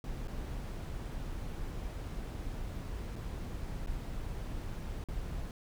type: noise with dropouts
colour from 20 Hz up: brown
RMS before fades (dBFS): -39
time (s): 0.04-5.51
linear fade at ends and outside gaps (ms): 1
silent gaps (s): 0.274-0.281 / 3.157-3.161 / 3.862-3.872 / 5.04-5.086
effects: none